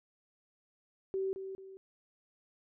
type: tone with echo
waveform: sine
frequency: 384.1 Hz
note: G4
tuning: 35 cents flat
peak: -31 dBFS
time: 1.14-1.33 s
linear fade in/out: 0 ms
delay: 220 ms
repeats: 2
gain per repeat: -8 dB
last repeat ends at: 1.77 s
effects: none